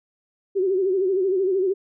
sine tone with vibrato, 379.2 Hz, F#4, 43 cents sharp, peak -18 dBFS, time 0.55-1.74 s, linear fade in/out 20 ms, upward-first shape sine, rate 13 Hz, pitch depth 86 cents each way, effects none

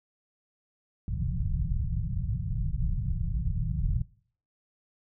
pink low-pass noise, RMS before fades -29 dBFS, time 1.08-4.02 s, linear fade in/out 2 ms, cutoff 180 Hz, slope 96 dB/octave, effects noise-tail reverb RT60 0.5 s tail -20 dB re dry

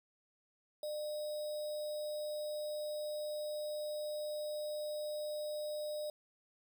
sine tone with sample-and-hold, 602 Hz, D5, 43 cents sharp, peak -37 dBFS, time 0.83-6.1 s, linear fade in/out 2 ms, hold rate 4410 Hz, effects none

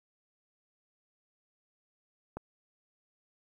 click, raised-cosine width 1 ms, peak -24 dBFS, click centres 2.37 s, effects 10-bit

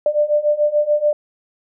sine beating tone pair, 591 / 597.9 Hz, D5 / D5, +11 / +31 cents, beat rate 6.9 Hz, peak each -18 / -16 dBFS, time 0.06-1.13 s, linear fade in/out 2 ms, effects none

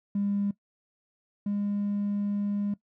triangle tone pair in turn, 201.6 / 203.7 Hz, G3 / G#3, +49 / -33 cents, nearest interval unison, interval 18 cents, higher second, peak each -21 / -23 dBFS, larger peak first, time 0.15-0.51 / 1.46-2.74 s, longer second, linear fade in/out 5 ms, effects noise-tail reverb RT60 0.1 s tail -21 dB re dry + tanh soft clip ceiling -22 dBFS

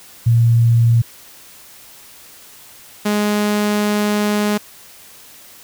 sine / sawtooth tone pair in turn, 116.54 / 208.3 Hz, A#2 / G#3, 0 / +5 cents, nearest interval minor seventh, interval 1005 cents, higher second, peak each -9 / -11 dBFS, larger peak first, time 0.26-1.02 / 3.05-4.58 s, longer second, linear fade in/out 10 ms, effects white hiss -42 dBFS RMS until 5.63 s

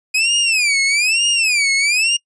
sawtooth tone with vibrato, 2489 Hz, D#7, in tune, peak -10 dBFS, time 0.14-2.17 s, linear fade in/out 10 ms, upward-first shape sine, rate 1.1 Hz, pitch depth 230 cents each way, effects noise-tail reverb RT60 0.1 s tail -24 dB re dry + resampled to 22050 Hz

